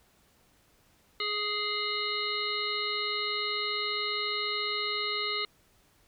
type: harmonic tone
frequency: 417.3 Hz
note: G#4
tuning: 8 cents sharp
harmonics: 1 / 3 / 5 / 7 / 9 / 10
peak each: -38 / -36 / -35 / -38 / -36 / -35 dBFS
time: 1.2-5.45 s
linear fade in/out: 2 ms
effects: pink hiss -65 dBFS RMS until 6.07 s